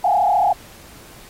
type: tone with frequency modulation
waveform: sine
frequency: 771 Hz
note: G5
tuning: 29 cents flat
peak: -13 dBFS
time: 0.04-0.53 s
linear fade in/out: 5 ms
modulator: 34 Hz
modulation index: 2.3
effects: pink hiss -44 dBFS RMS until 1.29 s + AAC 48 kbps